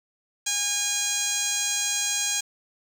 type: tone with band-pass filter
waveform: 15% pulse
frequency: 816 Hz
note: G#5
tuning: 31 cents flat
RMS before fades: -26 dBFS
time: 0.46-2.41 s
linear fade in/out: 10 ms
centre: 6000 Hz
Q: 7.1
effects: 7-bit